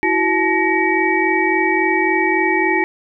sine tone cluster, 329.6 / 373.2 / 863 / 1877 / 2279 Hz, E4 / F#4 / A5 / A#6 / C#7, 0 / +15 / -34 / +11 / +47 cents, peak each -20 dBFS, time 0.03-2.84 s, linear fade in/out 0 ms, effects none

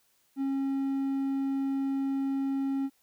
triangle tone, 272.1 Hz, C#4, 32 cents flat, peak -25 dBFS, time 0.36-2.9 s, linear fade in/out 50 ms, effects white hiss -69 dBFS RMS until 3.02 s

